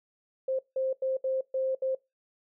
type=tone bursts at uneven times; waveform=sine; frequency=526 Hz; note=C5; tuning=9 cents sharp; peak=-26 dBFS; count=6; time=0.48-0.59 / 0.76-0.93 / 1.02-1.17 / 1.24-1.41 / 1.54-1.75 / 1.82-1.95 s; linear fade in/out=5 ms; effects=noise-tail reverb RT60 0.2 s tail -21 dB re dry